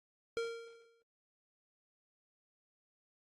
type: tone with exponential decay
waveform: square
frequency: 462.2 Hz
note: A#4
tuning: 15 cents flat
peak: -33 dBFS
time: 0.37-1.02 s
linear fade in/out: 0 ms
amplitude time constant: 140 ms
effects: low-pass 6000 Hz 12 dB/octave + AAC 32 kbps